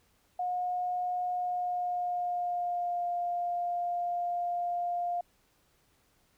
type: tone with pitch glide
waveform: sine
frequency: 721 to 702.1 Hz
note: F#5 to F5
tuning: -45 to +9 cents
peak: -29 dBFS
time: 0.39-5.21 s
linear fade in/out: 5 ms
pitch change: -46 cents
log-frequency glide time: 1.3-3.06 s
effects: pink hiss -69 dBFS RMS until 6.37 s

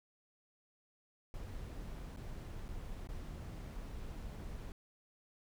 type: noise with dropouts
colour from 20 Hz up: brown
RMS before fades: -45 dBFS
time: 1.34-4.72 s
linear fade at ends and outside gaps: 1 ms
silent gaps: 2.163-2.171 / 2.683-2.688 / 3.073-3.089 s
effects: none

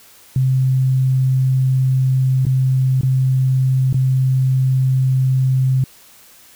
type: tone with dropouts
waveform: sine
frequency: 130.81 Hz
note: C3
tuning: in tune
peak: -12 dBFS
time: 0.36-5.84 s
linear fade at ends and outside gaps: 2 ms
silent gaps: 2.453-2.466 / 3.011-3.032 / 3.928-3.943 s
effects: white hiss -46 dBFS RMS until 6.55 s

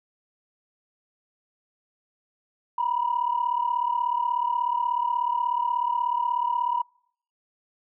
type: tone pair together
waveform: sine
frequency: 950.5 / 987 Hz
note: A#5 / B5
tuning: +33 / -1 cents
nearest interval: minor second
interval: 66 cents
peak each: -24 / -25 dBFS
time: 2.78-6.82 s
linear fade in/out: 5 ms
effects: noise-tail reverb RT60 0.6 s tail -26 dB re dry + tanh soft clip ceiling -15 dBFS

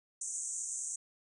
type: band-pass noise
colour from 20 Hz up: white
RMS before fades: -39 dBFS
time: 0.21-0.96 s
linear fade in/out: 5 ms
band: 6200 to 8800 Hz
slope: 96 dB/octave
effects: none

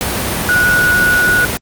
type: tone in noise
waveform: sine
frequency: 1464 Hz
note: F#6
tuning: 19 cents flat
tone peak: -9 dBFS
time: 0.49-1.45 s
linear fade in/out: 0 ms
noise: pink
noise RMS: -17 dBFS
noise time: 0.01-1.57 s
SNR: +5 dB
effects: high-pass 60 Hz 12 dB/octave + Opus 48 kbps

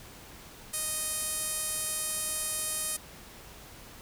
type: tone with band-pass filter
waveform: sawtooth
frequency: 622.3 Hz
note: D#5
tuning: in tune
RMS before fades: -33 dBFS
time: 0.73-2.97 s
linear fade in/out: 10 ms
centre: 10000 Hz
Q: 2.6
effects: pink hiss -49 dBFS RMS until 4.01 s

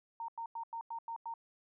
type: tone bursts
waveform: sine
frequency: 920 Hz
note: A#5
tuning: 23 cents flat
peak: -38 dBFS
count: 7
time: 0.2-1.339 s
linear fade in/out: 2 ms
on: 83 ms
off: 93 ms
effects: none

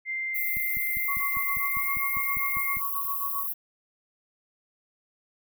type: tone with pitch glide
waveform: sine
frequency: 2091 to 2126 Hz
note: C7 to C7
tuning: -2 to +27 cents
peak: -28 dBFS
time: 0.05-2.81 s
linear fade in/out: 50 ms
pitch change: +29 cents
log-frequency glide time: 1.6-1.9 s
type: high-pass noise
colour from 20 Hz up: white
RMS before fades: -31 dBFS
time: 0.34-3.54 s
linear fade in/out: 20 ms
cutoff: 12000 Hz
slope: 48 dB/octave
type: click train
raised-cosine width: 5 ms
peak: -29 dBFS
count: 12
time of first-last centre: 0.57-2.77 s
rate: 5 Hz
type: tone with tremolo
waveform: sine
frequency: 1118 Hz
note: C#6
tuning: 14 cents sharp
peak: -29 dBFS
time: 1.08-3.47 s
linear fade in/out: 5 ms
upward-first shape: sine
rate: 7.5 Hz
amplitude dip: 85%
effects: none

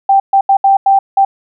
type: tone bursts at uneven times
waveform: sine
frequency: 784 Hz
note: G5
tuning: in tune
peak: -5 dBFS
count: 6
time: 0.09-0.2 / 0.33-0.41 / 0.49-0.57 / 0.64-0.77 / 0.86-0.99 / 1.17-1.25 s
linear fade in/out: 5 ms
effects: none

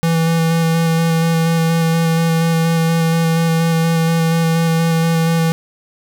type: tone with vibrato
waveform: square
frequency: 164.6 Hz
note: E3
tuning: 2 cents flat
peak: -13 dBFS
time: 0.03-5.52 s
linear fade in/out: 0 ms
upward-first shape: square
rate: 4.2 Hz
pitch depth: 11 cents each way
effects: none

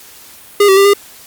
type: tone with pitch steps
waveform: square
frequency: 408.3 / 385.3 / 396 / 404.1 Hz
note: G#4 / G4 / G4 / G#4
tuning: -29 / -30 / +18 / -47 cents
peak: -6 dBFS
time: 0.6-0.936 s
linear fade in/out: 5 ms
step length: 84 ms
effects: white hiss -38 dBFS RMS until 1.26 s + Opus 48 kbps

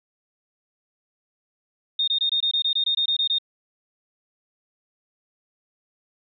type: tone bursts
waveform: sine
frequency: 3676 Hz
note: A#7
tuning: 25 cents flat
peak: -19 dBFS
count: 13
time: 1.99-3.385 s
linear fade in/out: 5 ms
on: 87 ms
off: 22 ms
effects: none

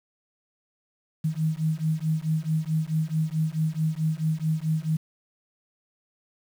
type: beating tone pair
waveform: sine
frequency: 155.56 / 160.16 Hz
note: D#3 / E3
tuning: 0 / -50 cents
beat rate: 4.6 Hz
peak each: -26 dBFS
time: 1.24-4.97 s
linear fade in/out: 10 ms
effects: 8-bit

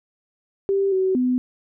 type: tone with pitch steps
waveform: sine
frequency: 392.8 / 377.4 / 251.5 Hz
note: G4 / F#4 / B3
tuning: +4 / +34 / +32 cents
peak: -17 dBFS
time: 0.69-1.38 s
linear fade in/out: 0 ms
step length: 230 ms
effects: none

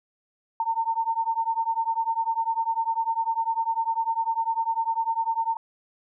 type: beating tone pair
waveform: sine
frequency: 903 / 913 Hz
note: A5 / A#5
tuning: +45 / -36 cents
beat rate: 10 Hz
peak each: -26 dBFS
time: 0.6-5.57 s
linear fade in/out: 2 ms
effects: none

